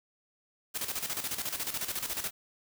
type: noise with tremolo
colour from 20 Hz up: white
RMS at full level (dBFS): -33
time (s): 0.74-2.31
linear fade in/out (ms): 20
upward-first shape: square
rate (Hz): 14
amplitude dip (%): 65
effects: none